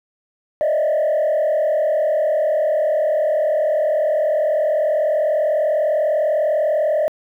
sine tone with frequency modulation, 614 Hz, D#5, 23 cents flat, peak -13 dBFS, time 0.61-7.08 s, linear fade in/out 0 ms, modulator 40.1 Hz, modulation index 1, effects tanh soft clip ceiling -13 dBFS + 9-bit

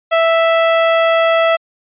sawtooth tone, 659 Hz, E5, 1 cent flat, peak -6 dBFS, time 0.11-1.57 s, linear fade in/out 20 ms, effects resampled to 8000 Hz

